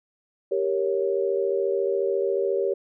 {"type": "chord", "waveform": "sine", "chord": "G diminished", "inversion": "none", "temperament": "equal", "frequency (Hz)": [392, 466.2, 554.4], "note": ["G4", "Bb4", "Db5"], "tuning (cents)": [0, 0, 0], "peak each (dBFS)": [-24, -27, -27], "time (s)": [0.51, 2.74], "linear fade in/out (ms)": 10, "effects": []}